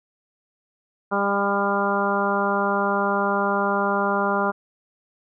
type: harmonic tone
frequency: 200 Hz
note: G3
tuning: 35 cents sharp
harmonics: 1 / 2 / 3 / 4 / 5 / 6 / 7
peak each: -27 / -27 / -27 / -27 / -27 / -27 / -27 dBFS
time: 1.11-4.52 s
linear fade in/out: 20 ms
effects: none